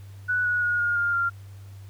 sine tone with pitch steps, 1480 / 1461.3 / 1442.9 / 1424.6 / 1406.7 / 1388.9 Hz, F#6 / F#6 / F#6 / F6 / F6 / F6, 0 / -22 / -44 / +34 / +12 / -10 cents, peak -21 dBFS, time 0.28-1.3 s, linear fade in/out 20 ms, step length 170 ms, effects added 98 Hz sine -40 dBFS peak until 1.89 s + pink hiss -57 dBFS RMS until 1.89 s

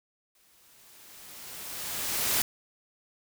white noise with exponential growth, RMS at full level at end -25 dBFS, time 0.35-2.42 s, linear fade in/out 2 ms, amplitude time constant 450 ms, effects none

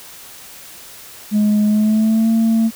sine tone with pitch glide, 210 to 225.1 Hz, G#3 to A3, +19 to +40 cents, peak -9 dBFS, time 1.31-2.71 s, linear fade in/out 50 ms, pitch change +121 cents, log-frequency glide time 1.66-2.29 s, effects tanh soft clip ceiling -10 dBFS + white hiss -38 dBFS RMS until 2.75 s

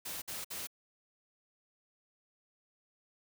white noise bursts, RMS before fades -41 dBFS, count 3, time 0.05-0.672 s, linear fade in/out 10 ms, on 170 ms, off 56 ms, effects none

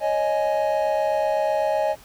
triangle chord, C# suspended second, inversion none, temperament equal with one note detuned, 554.4 / 622.3 / 835.4 Hz, C#5 / D#5 / G#5, 0 / 0 / +10 cents, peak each -24 / -20 / -23 dBFS, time 0-1.96 s, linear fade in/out 50 ms, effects pink hiss -49 dBFS RMS until 2.04 s

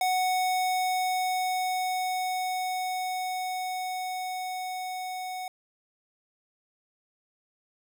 square tone with level ramp, 740 Hz, F#5, in tune, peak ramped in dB -24 to -34 dBFS, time 0.01-5.48 s, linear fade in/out 2 ms, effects none

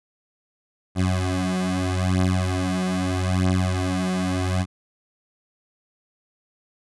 20% pulse beating tone pair, 91.9 / 92.69 Hz, F#2 / F#2, -11 / +4 cents, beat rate 0.79 Hz, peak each -18 / -19 dBFS, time 0.95-4.66 s, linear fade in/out 50 ms, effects resampled to 24000 Hz

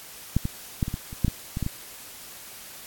clicks, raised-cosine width 5 ms, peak -8 / -14 / -10 / -17 / -16 / -24 / -8 / -11 / -16 / -14 / -15 dBFS, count 11, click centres 0.366 / 0.454 / 0.828 / 0.881 / 0.941 / 1.129 / 1.247 / 1.281 / 1.571 / 1.627 / 1.664 s, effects white hiss -43 dBFS RMS until 2.86 s + AAC 64 kbps

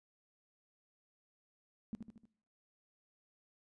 sine tone with echo, 220 Hz, A3, in tune, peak -37 dBFS, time 1.93-1.95 s, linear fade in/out 0 ms, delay 76 ms, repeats 4, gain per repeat -5 dB, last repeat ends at 2.254 s, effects noise-tail reverb RT60 0.7 s tail -22 dB re dry + resampled to 22050 Hz

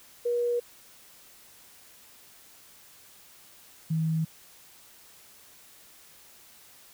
sine tone pair in turn, 480 / 160.18 Hz, B4 / E3, -49 / -49 cents, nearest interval octave + perfect fifth, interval 1900 cents, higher first, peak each -24 dBFS, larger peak neither, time 0.25-0.6 / 3.9-4.25 s, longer neither, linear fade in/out 10 ms, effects white hiss -54 dBFS RMS until 6.93 s

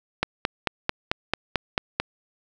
click train, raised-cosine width 0.3 ms, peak -5 dBFS, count 9, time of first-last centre 0.23-2 s, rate 4.52 Hz, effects none

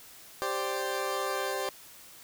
20% pulse chord, G suspended fourth, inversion none, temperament equal, 392 / 523.3 / 587.3 Hz, G4 / C5 / D5, 0 / 0 / 0 cents, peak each -29 / -29 / -31 dBFS, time 0.42-1.69 s, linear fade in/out 0 ms, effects white hiss -51 dBFS RMS until 2.23 s

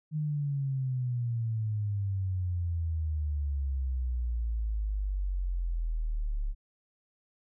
sine exponential sweep, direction down, 155.2 to 34.96 Hz, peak -28 dBFS, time 0.11-6.55 s, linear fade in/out 50 ms, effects none

